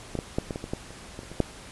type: clicks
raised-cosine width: 2 ms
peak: -16 / -15 / -11 / -17 / -19 / -21 / -15 / -30 / -23 / -30 / -28 / -7 dBFS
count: 12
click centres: 0.153 / 0.189 / 0.385 / 0.508 / 0.559 / 0.641 / 0.735 / 0.906 / 1.191 / 1.233 / 1.316 / 1.403 s
effects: pink hiss -45 dBFS RMS until 1.71 s + resampled to 24000 Hz